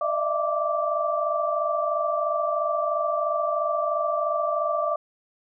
sine tone cluster, 601 / 655 / 678 / 1170 Hz, D5 / E5 / E5 / D6, +40 / -11 / +49 / -7 cents, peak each -27 / -29 / -30 / -26 dBFS, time 0.01-4.96 s, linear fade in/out 5 ms, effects none

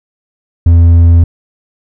sine tone with hard clipping, 84.6 Hz, E2, 45 cents sharp, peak -3 dBFS, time 0.66-1.24 s, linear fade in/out 5 ms, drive 3 dB, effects none

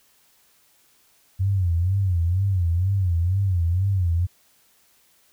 sine tone with vibrato, 91.2 Hz, F#2, 24 cents flat, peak -18 dBFS, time 1.39-4.27 s, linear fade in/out 20 ms, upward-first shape sine, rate 2.1 Hz, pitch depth 150 cents each way, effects white hiss -60 dBFS RMS until 5.32 s

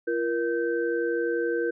sine tone cluster, 341.9 / 473.5 / 1548 Hz, F4 / A#4 / G6, -37 / +27 / -22 cents, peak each -28 / -26 / -33 dBFS, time 0.07-1.71 s, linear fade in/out 10 ms, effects none

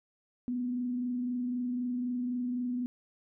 sine tone with frequency modulation, 246.9 Hz, B3, in tune, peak -30 dBFS, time 0.48-2.86 s, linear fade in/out 0 ms, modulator 23.9 Hz, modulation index 0.25, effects none

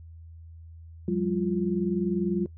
sine tone cluster, 180.4 / 200.5 / 348.5 Hz, F#3 / G3 / F4, -44 / +39 / -4 cents, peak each -28 dBFS, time 1.08-2.46 s, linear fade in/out 2 ms, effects noise-tail reverb RT60 0.1 s tail -19 dB re dry + added 82 Hz sine -43 dBFS peak until 2.57 s

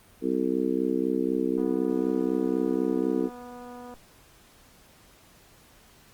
harmonic tone, 64 Hz, C2, 38 cents flat, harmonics 3 / 4 / 5 / 6 / 7, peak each -34 / -28 / -28 / -31 / -30 dBFS, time 0.21-3.3 s, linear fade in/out 50 ms
click train, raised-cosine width 1 ms, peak -31 dBFS, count 579, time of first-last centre 1.58-3.939 s, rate 245 Hz
effects pink hiss -56 dBFS RMS until 6.13 s + Opus 32 kbps

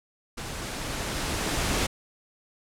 pink noise with level ramp, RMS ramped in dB -36 to -25 dBFS, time 0.37-1.87 s, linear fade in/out 10 ms, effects low-pass 10000 Hz 12 dB/octave

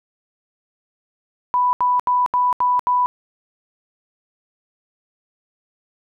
sine tone bursts, 990 Hz, B5, 4 cents sharp, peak -14 dBFS, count 6, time 1.54-3.06 s, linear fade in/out 0 ms, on 190 ms, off 76 ms, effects none

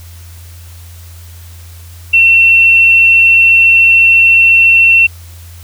sine tone, 2707 Hz, E7, 45 cents sharp, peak -3 dBFS, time 2.13-5.07 s, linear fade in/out 10 ms, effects added 85 Hz sine -30 dBFS peak until 5.63 s + white hiss -40 dBFS RMS until 5.63 s

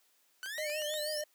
sawtooth exponential sweep, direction up, 1480 to 5720 Hz, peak -35 dBFS, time 0.43-1.21 s, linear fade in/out 0 ms
click train, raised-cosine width 0.2 ms, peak -31 dBFS, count 5, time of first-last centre 0.46-0.94 s, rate 8.34 Hz
square tone with vibrato, 606 Hz, D#5, 46 cents flat, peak -36 dBFS, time 0.58-1.24 s, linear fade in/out 5 ms, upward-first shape sine, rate 6.2 Hz, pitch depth 33 cents each way
effects white hiss -70 dBFS RMS until 1.34 s + high-pass 300 Hz 12 dB/octave

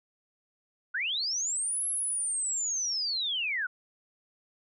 sine linear two-way sweep, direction up then down, 1401 to 11175 to 1401 Hz, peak -28 dBFS, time 0.94-3.67 s, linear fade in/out 10 ms, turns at 1.87 s, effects none

